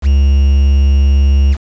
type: tone with quantisation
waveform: triangle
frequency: 69 Hz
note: C#2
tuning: 7 cents flat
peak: -4 dBFS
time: 0.02-1.57 s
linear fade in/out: 50 ms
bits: 5
effects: resampled to 16000 Hz

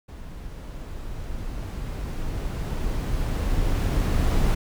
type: noise with level ramp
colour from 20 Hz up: brown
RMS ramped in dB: -38 to -19 dBFS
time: 0.08-4.55 s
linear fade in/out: 10 ms
effects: none

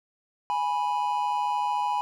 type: tone pair together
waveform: triangle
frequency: 830.6 / 984.1 Hz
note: G#5 / B5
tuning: 0 / -6 cents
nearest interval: minor third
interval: 294 cents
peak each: -25 dBFS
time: 0.5-2.01 s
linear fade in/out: 0 ms
effects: none

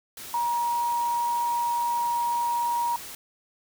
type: tone in noise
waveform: sine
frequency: 949 Hz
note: A#5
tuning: 31 cents sharp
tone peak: -23 dBFS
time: 0.34-2.96 s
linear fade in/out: 2 ms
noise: white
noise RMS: -40 dBFS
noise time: 0.17-3.15 s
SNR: +14 dB
effects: none

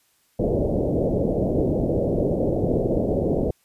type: low-pass noise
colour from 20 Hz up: white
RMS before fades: -22 dBFS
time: 0.39-3.51 s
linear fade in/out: 5 ms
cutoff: 600 Hz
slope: 48 dB/octave
effects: white hiss -64 dBFS RMS until 3.64 s + resampled to 32000 Hz

